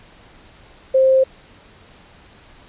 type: tone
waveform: sine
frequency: 527 Hz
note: C5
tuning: 12 cents sharp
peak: -10 dBFS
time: 0.94-1.24 s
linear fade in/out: 10 ms
effects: pink hiss -47 dBFS RMS until 2.68 s + resampled to 8000 Hz